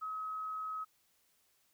sine tone, 1276 Hz, D#6, 43 cents sharp, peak -37 dBFS, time 0.01-0.85 s, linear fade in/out 20 ms, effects white hiss -73 dBFS RMS until 1.73 s

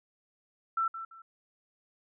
sine tone with echo, 1337 Hz, E6, 24 cents sharp, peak -26 dBFS, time 0.77-0.88 s, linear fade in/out 5 ms, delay 170 ms, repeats 2, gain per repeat -11 dB, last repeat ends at 1.22 s, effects none

